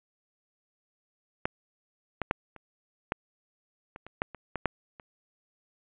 clicks, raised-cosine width 0.5 ms, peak -12 / -14 / -9 / -30 / -12 / -27 / -29 / -12 / -26 / -17 / -9 / -30 dBFS, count 12, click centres 1.455 / 2.217 / 2.311 / 2.563 / 3.121 / 3.961 / 4.066 / 4.219 / 4.347 / 4.557 / 4.657 / 4.998 s, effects resampled to 8000 Hz + 8-bit

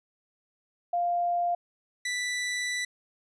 sine / sawtooth tone pair in turn, 698.5 / 1975.7 Hz, F5 / B6, 0 / 0 cents, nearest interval octave + tritone, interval 1800 cents, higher second, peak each -24 / -25 dBFS, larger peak first, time 0.93-1.55 / 2.05-2.85 s, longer second, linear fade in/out 5 ms, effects resampled to 22050 Hz

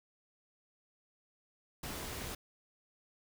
pink noise, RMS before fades -42 dBFS, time 1.83-2.35 s, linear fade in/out 5 ms, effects none

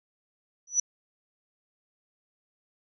sine tone with exponential growth, 5920 Hz, F#8, in tune, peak -17 dBFS, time 0.67-0.8 s, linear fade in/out 5 ms, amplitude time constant 28 ms, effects none

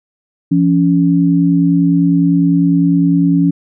sine tone pair together, 170.93 / 280.8 Hz, F3 / C#4, -37 / +22 cents, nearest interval major sixth, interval 859 cents, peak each -11 dBFS, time 0.51-3.51 s, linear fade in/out 10 ms, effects none

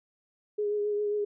sine tone with vibrato, 415.3 Hz, G#4, in tune, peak -26 dBFS, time 0.58-1.25 s, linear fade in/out 10 ms, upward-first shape triangle, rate 7.4 Hz, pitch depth 25 cents each way, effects none

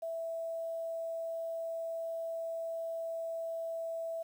sine tone with quantisation, 659.3 Hz, E5, in tune, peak -35 dBFS, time 0.02-4.23 s, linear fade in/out 10 ms, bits 10, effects none

